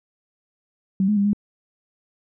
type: tone with pitch steps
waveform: sine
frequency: 192.1 / 210.3 / 200.6 / 205.6 Hz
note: G3 / G#3 / G3 / G#3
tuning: -35 / +22 / +40 / -17 cents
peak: -16 dBFS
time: 1-1.332 s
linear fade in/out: 2 ms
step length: 83 ms
effects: none